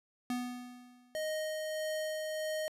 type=tone with exponential decay; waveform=square; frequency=246.8 Hz; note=B3; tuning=1 cent flat; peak=-32 dBFS; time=0.3-1.32 s; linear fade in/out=2 ms; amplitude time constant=220 ms
type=tone with tremolo; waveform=square; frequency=622.3 Hz; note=D#5; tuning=in tune; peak=-34 dBFS; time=1.15-2.68 s; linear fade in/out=0 ms; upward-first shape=sine; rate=1.6 Hz; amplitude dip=25%
effects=resampled to 32000 Hz